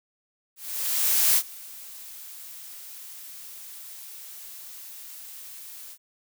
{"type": "noise with ADSR envelope", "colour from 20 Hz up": "blue", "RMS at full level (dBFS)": -19, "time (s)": [0.56, 5.98], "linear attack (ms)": 800, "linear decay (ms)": 65, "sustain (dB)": -23, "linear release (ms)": 65, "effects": []}